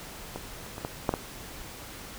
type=clicks; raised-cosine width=1 ms; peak=-20 / -28 / -24 / -17 / -9 / -13 dBFS; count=6; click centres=0.36 / 0.664 / 0.781 / 0.849 / 1.092 / 1.139 s; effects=pink hiss -43 dBFS RMS until 2.18 s